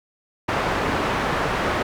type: low-pass noise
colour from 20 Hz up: white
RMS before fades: -23 dBFS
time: 0.48-1.83 s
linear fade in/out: 10 ms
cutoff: 1300 Hz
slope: 12 dB/octave
effects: none